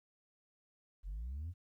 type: exponential sweep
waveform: sine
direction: up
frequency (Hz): 43.03 to 92.5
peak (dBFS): -37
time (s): 1.03-1.54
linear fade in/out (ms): 50
effects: tanh soft clip ceiling -38 dBFS + 13-bit